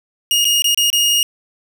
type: tone with dropouts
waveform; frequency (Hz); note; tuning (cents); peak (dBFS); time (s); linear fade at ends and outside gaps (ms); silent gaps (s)
sawtooth; 2859; F7; +40; -9; 0.31-1.23; 1; 0.445-0.452 / 0.621-0.643 / 0.746-0.775 / 0.902-0.929
effects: none